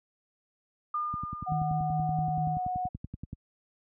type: tone with exponential decay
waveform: sine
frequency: 1210 Hz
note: D#6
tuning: 49 cents flat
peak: -27 dBFS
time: 0.94-2.69 s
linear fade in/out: 5 ms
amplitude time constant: 380 ms
type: click train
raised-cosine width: 5 ms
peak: -24 dBFS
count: 24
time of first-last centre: 1.14-3.33 s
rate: 10.5 Hz
type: tone with pitch glide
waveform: sine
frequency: 740 to 731.9 Hz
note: F#5 to F#5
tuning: 0 to -19 cents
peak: -29 dBFS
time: 1.46-2.89 s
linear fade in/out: 20 ms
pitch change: -19 cents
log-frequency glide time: 2.21-2.68 s
type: tone with tremolo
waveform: sine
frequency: 155.56 Hz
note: D#3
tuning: in tune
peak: -28 dBFS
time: 1.48-2.59 s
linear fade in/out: 50 ms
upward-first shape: sine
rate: 4.5 Hz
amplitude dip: 25%
effects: high-pass 60 Hz 12 dB/octave